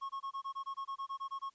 triangle tone bursts, 1091 Hz, C#6, 28 cents flat, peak -35 dBFS, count 14, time 0.01-1.5 s, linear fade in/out 20 ms, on 86 ms, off 22 ms, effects white hiss -72 dBFS RMS until 1.54 s + resampled to 16000 Hz

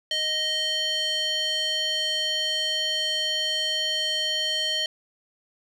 square tone with band-pass filter, 623 Hz, D#5, 2 cents sharp, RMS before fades -26 dBFS, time 0.11-4.86 s, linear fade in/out 2 ms, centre 3600 Hz, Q 6.6, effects none

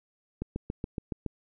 click train, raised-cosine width 3 ms, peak -19 dBFS, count 7, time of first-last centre 0.42-1.263 s, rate 7.12 Hz, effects none

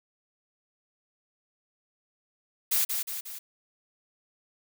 blue noise with echo, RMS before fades -25 dBFS, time 2.71-2.85 s, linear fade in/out 10 ms, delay 180 ms, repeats 3, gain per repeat -5 dB, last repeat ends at 3.39 s, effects none

